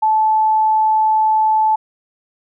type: tone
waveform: sine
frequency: 870 Hz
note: A5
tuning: 20 cents flat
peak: -11 dBFS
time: 0.02-1.76 s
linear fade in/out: 10 ms
effects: none